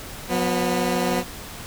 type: tone pair together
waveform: 15% pulse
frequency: 180.19 / 246.9 Hz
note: F#3 / B3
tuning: -46 / 0 cents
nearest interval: perfect fourth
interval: 546 cents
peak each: -17 dBFS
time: 0.28-1.24 s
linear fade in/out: 50 ms
effects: pink hiss -37 dBFS RMS until 1.66 s